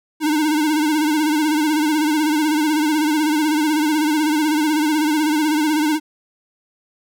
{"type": "tone with vibrato", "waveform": "square", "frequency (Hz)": 305.7, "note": "D#4", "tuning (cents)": -30, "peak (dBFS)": -16, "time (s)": [0.2, 6], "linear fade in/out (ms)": 50, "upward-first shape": "sine", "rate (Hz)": 16, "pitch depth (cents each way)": 68, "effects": []}